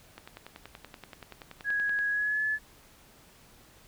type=click train; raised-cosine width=0.3 ms; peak=-27 dBFS; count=20; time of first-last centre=0.18-1.99 s; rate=10.5 Hz
type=tone with pitch glide; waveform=sine; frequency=1661.2 to 1722.8 Hz; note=G#6 to A6; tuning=0 to -37 cents; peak=-26 dBFS; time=1.64-2.59 s; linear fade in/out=50 ms; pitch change=+63 cents; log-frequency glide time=2.1-2.43 s
effects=pink hiss -57 dBFS RMS until 3.87 s